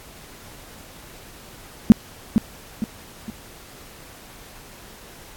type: tone with echo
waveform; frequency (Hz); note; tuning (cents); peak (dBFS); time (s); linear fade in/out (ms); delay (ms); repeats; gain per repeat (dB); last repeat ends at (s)
sine; 220; A3; 0; -3; 1.9-1.92; 0; 460; 3; -8; 3.3
effects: pink hiss -44 dBFS RMS until 5.36 s + AAC 64 kbps